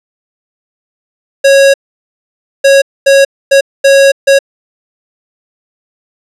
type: tone bursts at uneven times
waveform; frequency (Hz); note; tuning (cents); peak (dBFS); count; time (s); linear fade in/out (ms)
square; 550; C#5; -14; -3; 6; 1.44-1.74 / 2.64-2.82 / 3.06-3.25 / 3.51-3.61 / 3.84-4.12 / 4.27-4.39; 10
effects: low-pass 9000 Hz 12 dB/octave